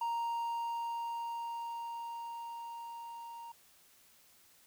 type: tone with level ramp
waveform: triangle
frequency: 932.3 Hz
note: A#5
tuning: in tune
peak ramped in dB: -30 to -43 dBFS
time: 0.01-3.52 s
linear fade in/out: 5 ms
effects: white hiss -64 dBFS RMS until 4.66 s